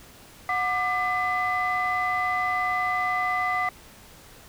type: tone cluster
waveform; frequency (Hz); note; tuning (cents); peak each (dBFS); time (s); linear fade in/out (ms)
sine; 732 / 1189 / 2015; F#5 / D6 / B6; -19 / +21 / +34; -26; 0.49-3.69; 2
effects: tanh soft clip ceiling -17 dBFS + pink hiss -49 dBFS RMS until 4.48 s